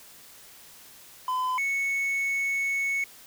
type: tone pair in turn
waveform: triangle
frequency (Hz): 1015 / 2210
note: B5 / C#7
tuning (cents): +47 / -6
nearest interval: octave + minor second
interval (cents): 1347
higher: second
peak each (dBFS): -23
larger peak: neither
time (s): 1.28-1.58 / 1.58-3.04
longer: second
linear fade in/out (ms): 2
effects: white hiss -50 dBFS RMS until 3.26 s